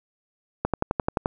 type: click train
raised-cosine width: 1 ms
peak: -8 dBFS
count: 8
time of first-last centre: 0.65-1.259 s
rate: 11.5 Hz
effects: none